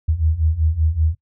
sine beating tone pair, 76.4 / 81.6 Hz, D#2 / E2, -31 / -17 cents, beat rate 5.2 Hz, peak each -20 / -17 dBFS, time 0.08-1.15 s, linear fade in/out 10 ms, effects noise-tail reverb RT60 0.1 s tail -20 dB re dry

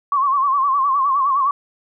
sine tone with vibrato, 1100 Hz, C#6, 14 cents flat, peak -14 dBFS, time 0.12-1.51 s, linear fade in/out 2 ms, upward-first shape sine, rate 9.7 Hz, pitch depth 91 cents each way, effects none

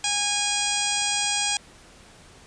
harmonic tone with a mistuned harmonic, 820 Hz, G#5, 22 cents flat, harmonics 1 / 2 / 3 / 4 / 5 / 6 / 7 / 8 / 9 / 10, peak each -31 / -35 / -30 / -29 / -35 / -31 / -32 / -33 / -33 / -31 dBFS, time 0.04-1.57 s, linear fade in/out 2 ms, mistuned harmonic 8, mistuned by +40 cents, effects pink hiss -50 dBFS RMS until 2.46 s + resampled to 22050 Hz

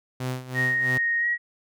sawtooth tone with tremolo, 127.9 Hz, C3, 39 cents flat, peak -22 dBFS, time 0.2-0.98 s, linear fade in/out 5 ms, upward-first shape sine, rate 3 Hz, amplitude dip 80%
sine tone with pitch glide, 1864.7 to 1906.1 Hz, A#6 to A#6, 0 to +38 cents, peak -21 dBFS, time 0.54-1.38 s, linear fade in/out 50 ms, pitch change +38 cents, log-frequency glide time 1.19-1.27 s
effects none

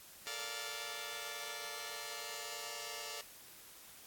5% pulse chord, Bb major seventh, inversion third, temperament just, 437 / 466.2 / 582.7 / 699.2 Hz, A4 / Bb4 / D5 / F5, -12 / 0 / -14 / +2 cents, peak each -37 / -38 / -35 / -36 dBFS, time 0.27-3.21 s, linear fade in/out 0 ms, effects white hiss -56 dBFS RMS until 4.06 s + AAC 64 kbps

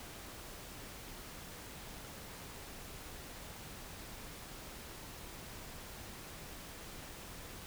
silence, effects pink hiss -49 dBFS RMS until 7.66 s

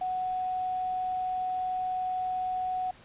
sine tone with quantisation, 740 Hz, F#5, in tune, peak -28 dBFS, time 0.01-2.91 s, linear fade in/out 5 ms, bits 8, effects pink hiss -54 dBFS RMS until 3.04 s + resampled to 8000 Hz

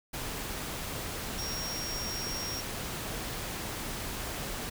sine tone in noise, 5588 Hz, F8, in tune, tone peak -36 dBFS, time 1.38-2.61 s, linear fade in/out 10 ms, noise pink, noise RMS -37 dBFS, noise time 0.13-4.7 s, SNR -2 dB, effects none

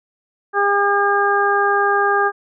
harmonic tone, 403.6 Hz, G#4, 49 cents flat, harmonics 1 / 2 / 3 / 4, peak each -19 / -19 / -19 / -19 dBFS, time 0.53-2.32 s, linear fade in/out 50 ms, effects none

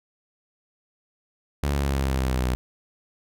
sawtooth linear sweep, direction down, 71.8 to 61.74 Hz, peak -18 dBFS, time 1.63-2.55 s, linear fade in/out 0 ms, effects none

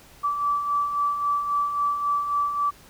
sine beating tone pair, 1155 / 1158.7 Hz, D6 / D6, -29 / -24 cents, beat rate 3.7 Hz, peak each -31 / -22 dBFS, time 0.23-2.71 s, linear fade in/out 20 ms, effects pink hiss -51 dBFS RMS until 2.89 s

